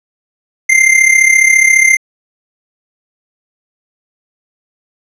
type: tone with amplitude modulation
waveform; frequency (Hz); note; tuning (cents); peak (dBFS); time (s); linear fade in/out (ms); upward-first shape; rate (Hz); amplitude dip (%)
square; 2093; C7; 0; -3; 0.69-1.97; 10; sine; 34.6; 70
effects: low-pass 10000 Hz 12 dB/octave